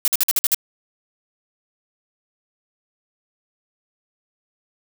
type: noise bursts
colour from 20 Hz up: blue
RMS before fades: -17 dBFS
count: 7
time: 0.05-0.546 s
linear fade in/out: 0 ms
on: 28 ms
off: 50 ms
effects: none